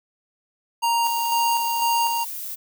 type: tone with tremolo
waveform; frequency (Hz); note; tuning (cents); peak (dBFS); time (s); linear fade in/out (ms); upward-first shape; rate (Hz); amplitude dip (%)
square; 933; A#5; +1; -19; 0.82-2.25; 20; square; 2; 35
type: noise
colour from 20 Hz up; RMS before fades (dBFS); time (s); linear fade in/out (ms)
violet; -32; 1.03-2.56; 20
effects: none